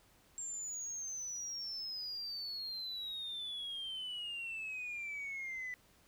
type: exponential sweep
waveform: sine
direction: down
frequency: 7459 to 1981 Hz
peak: -38 dBFS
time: 0.38-5.74 s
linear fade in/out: 0 ms
effects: tanh soft clip ceiling -37 dBFS + pink hiss -67 dBFS RMS until 6.07 s

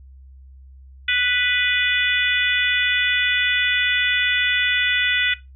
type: harmonic tone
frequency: 493.9 Hz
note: B4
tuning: in tune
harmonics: 3 / 4 / 5 / 6 / 7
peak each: -23 / -22 / -22 / -26 / -24 dBFS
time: 1.08-5.34 s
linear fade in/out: 5 ms
effects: noise-tail reverb RT60 0.2 s tail -17 dB re dry + added 66 Hz sine -41 dBFS peak until 5.55 s

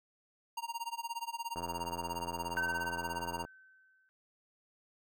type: tone with tremolo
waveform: square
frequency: 932.3 Hz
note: A#5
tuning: in tune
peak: -35 dBFS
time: 0.57-3.45 s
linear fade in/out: 5 ms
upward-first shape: sine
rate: 17 Hz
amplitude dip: 95%
type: click train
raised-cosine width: 1 ms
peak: -28 dBFS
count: 163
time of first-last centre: 1.56-3.45 s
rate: 85.7 Hz
type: tone with exponential decay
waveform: sine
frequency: 1533 Hz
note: G6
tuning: 39 cents flat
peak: -30 dBFS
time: 2.57-4.09 s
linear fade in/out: 0 ms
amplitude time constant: 330 ms
effects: none

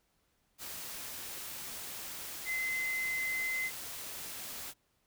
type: tone in noise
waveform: sine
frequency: 2054 Hz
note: C7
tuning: 33 cents flat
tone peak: -32 dBFS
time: 2.45-3.71 s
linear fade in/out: 50 ms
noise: white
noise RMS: -43 dBFS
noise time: 0.58-4.74 s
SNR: +8 dB
effects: pink hiss -75 dBFS RMS until 5.06 s

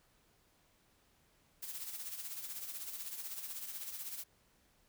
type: noise with tremolo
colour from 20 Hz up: blue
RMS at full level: -42 dBFS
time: 1.62-4.24 s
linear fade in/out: 10 ms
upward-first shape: sine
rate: 16 Hz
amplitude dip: 55%
effects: pink hiss -71 dBFS RMS until 4.88 s

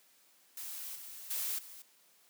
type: noise with level steps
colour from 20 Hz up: blue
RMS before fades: -43 / -48 / -36 / -51 dBFS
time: 0.57-1.82 s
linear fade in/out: 2 ms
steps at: 0.95 / 1.3 / 1.58 s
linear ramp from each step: 10 ms
effects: white hiss -66 dBFS RMS until 2.29 s + high-pass 200 Hz 12 dB/octave

